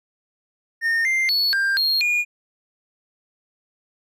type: tone with pitch steps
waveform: triangle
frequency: 1830 / 2094 / 4405 / 1590 / 4251 / 2436 Hz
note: A#6 / C7 / C#8 / G6 / C8 / D#7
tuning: -32 / +1 / -12 / +24 / +27 / -37 cents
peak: -16 dBFS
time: 0.81-2.25 s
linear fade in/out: 50 ms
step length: 240 ms
effects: none